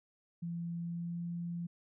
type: tone with pitch glide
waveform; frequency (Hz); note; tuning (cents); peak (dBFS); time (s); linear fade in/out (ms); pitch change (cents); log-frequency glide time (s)
sine; 170 to 171.68; F3 to F3; -46 to -29; -36; 0.42-1.67; 10; +17; 0.79-1.23
effects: none